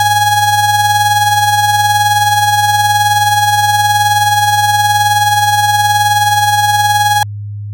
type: tone with tremolo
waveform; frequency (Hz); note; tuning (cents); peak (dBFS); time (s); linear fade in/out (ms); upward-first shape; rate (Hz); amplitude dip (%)
35% pulse; 830.6; G#5; 0; -5; 0-7.23; 2; sine; 19; 45
effects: added 103 Hz sine -20 dBFS peak until 7.73 s